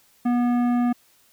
triangle tone with tanh clipping, 242.7 Hz, B3, 30 cents flat, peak -20 dBFS, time 0.25-0.93 s, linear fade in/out 10 ms, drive 17 dB, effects white hiss -59 dBFS RMS until 1.32 s

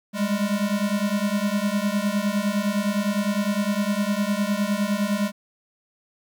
square beating tone pair, 199.6 / 209.4 Hz, G3 / G#3, +32 / +15 cents, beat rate 9.8 Hz, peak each -25 dBFS, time 0.13-5.32 s, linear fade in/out 50 ms, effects 9-bit

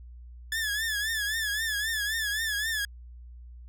sawtooth tone with vibrato, 1729 Hz, A6, 31 cents flat, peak -24 dBFS, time 0.52-2.85 s, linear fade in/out 2 ms, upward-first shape triangle, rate 3.8 Hz, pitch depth 110 cents each way, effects added 60 Hz sine -43 dBFS peak until 3.68 s

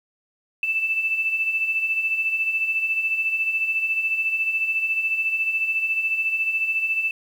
sine beating tone pair, 2632 / 2646 Hz, E7 / E7, -3 / +6 cents, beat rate 14 Hz, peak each -29 / -21 dBFS, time 0.63-7.11 s, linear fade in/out 2 ms, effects 8-bit

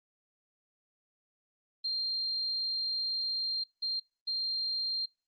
sine tone bursts at uneven times, 4186 Hz, C8, in tune, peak -30 dBFS, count 3, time 1.84-3.64 / 3.82-4 / 4.27-5.06 s, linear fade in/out 10 ms, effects noise-tail reverb RT60 0.3 s tail -26 dB re dry + Opus 48 kbps

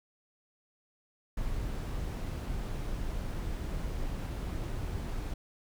brown noise, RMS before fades -35 dBFS, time 1.37-5.34 s, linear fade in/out 5 ms, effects none

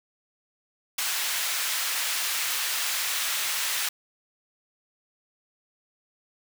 pink high-pass noise, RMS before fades -28 dBFS, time 0.98-3.89 s, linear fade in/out 5 ms, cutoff 1700 Hz, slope 12 dB/octave, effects none

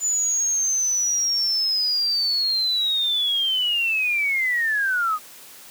sine linear sweep, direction down, 7040 to 1213 Hz, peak -19 dBFS, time 0-5.19 s, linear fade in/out 50 ms, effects white hiss -44 dBFS RMS until 5.7 s + high-pass 150 Hz 12 dB/octave

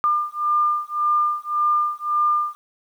sine beating tone pair, 1200 / 1201.8 Hz, D6 / D6, +37 / +40 cents, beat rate 1.8 Hz, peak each -21 dBFS, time 0.04-2.55 s, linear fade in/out 0 ms, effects 9-bit

